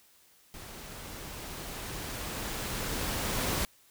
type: noise with level ramp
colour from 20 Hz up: pink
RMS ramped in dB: -46 to -30 dBFS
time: 0.54-3.65 s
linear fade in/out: 0 ms
effects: white hiss -62 dBFS RMS until 3.9 s